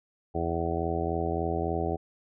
harmonic tone, 83.5 Hz, E2, 23 cents sharp, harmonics 1 / 2 / 3 / 4 / 5 / 6 / 7 / 8 / 9, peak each -33 / -36 / -39 / -34 / -33 / -41 / -38 / -37 / -34 dBFS, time 0.34-1.97 s, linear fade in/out 20 ms, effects none

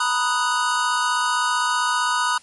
square chord, B major seventh, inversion third, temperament equal, 932.3 / 987.8 / 1244.5 / 1480 Hz, A#5 / B5 / D#6 / F#6, 0 / 0 / 0 / 0 cents, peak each -30 / -24 / -24 / -25 dBFS, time 0-2.38 s, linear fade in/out 5 ms, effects white hiss -50 dBFS RMS until 2.42 s + MP3 48 kbps

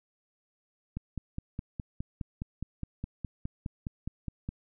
click train, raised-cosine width 5 ms, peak -22 dBFS, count 18, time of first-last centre 0.97-4.49 s, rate 4.83 Hz, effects none

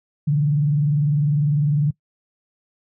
sine tone with vibrato, 146.83 Hz, D3, in tune, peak -15 dBFS, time 0.27-1.91 s, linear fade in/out 10 ms, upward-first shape sine, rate 20 Hz, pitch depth 120 cents each way, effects noise-tail reverb RT60 0.1 s tail -21 dB re dry

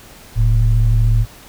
sine tone pair together, 41.56 / 111.7 Hz, E1 / A2, +15 / +27 cents, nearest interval octave + perfect fourth, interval 1712 cents, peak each -12 dBFS, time 0.35-1.26 s, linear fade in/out 50 ms, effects tanh soft clip ceiling -3 dBFS + pink hiss -41 dBFS RMS until 1.48 s

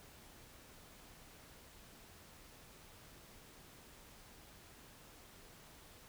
silence, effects pink hiss -59 dBFS RMS until 6.08 s

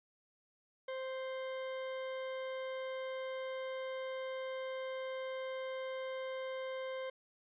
40% pulse tone, 523.3 Hz, C5, in tune, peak -38 dBFS, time 0.88-7.1 s, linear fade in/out 5 ms, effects resampled to 8000 Hz

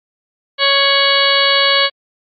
harmonic tone with a mistuned harmonic, 555 Hz, C#5, 2 cents sharp, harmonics 1 / 2 / 3 / 4 / 5 / 6 / 7 / 8, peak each -18 / -18 / -18 / -18 / -18 / -18 / -18 / -18 dBFS, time 0.58-1.9 s, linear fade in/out 50 ms, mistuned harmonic 5, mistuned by +84 cents, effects MP3 48 kbps

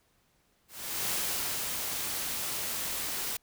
white noise with ADSR envelope, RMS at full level -31 dBFS, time 0.68-3.37 s, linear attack 400 ms, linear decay 590 ms, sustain -3 dB, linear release 6 ms, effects pink hiss -70 dBFS RMS until 3.42 s

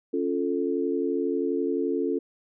sine chord, Db augmented, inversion none, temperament equal, 277.2 / 349.2 / 440 Hz, Db4 / F4 / A4, 0 / 0 / 0 cents, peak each -28 dBFS, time 0.13-2.19 s, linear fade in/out 10 ms, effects none

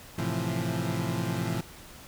30% pulse chord, F major seventh, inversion first, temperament equal, 110 / 130.81 / 164.81 / 174.61 Hz, A2 / C3 / E3 / F3, 0 / 0 / 0 / 0 cents, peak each -31 dBFS, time 0.18-1.61 s, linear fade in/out 5 ms, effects pink hiss -48 dBFS RMS until 2.07 s

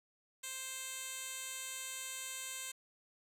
10% pulse tone with band-pass filter, 524 Hz, C5, 2 cents sharp, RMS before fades -44 dBFS, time 0.43-2.72 s, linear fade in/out 10 ms, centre 8000 Hz, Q 1.1, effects 11-bit

